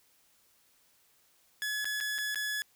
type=tone with dropouts; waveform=sawtooth; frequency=1700 Hz; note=G#6; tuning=40 cents sharp; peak=-28 dBFS; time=1.62-2.62 s; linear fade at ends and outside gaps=0 ms; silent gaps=1.845-1.854 / 2.003-2.009 / 2.182-2.186 / 2.346-2.357 s; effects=white hiss -67 dBFS RMS until 2.75 s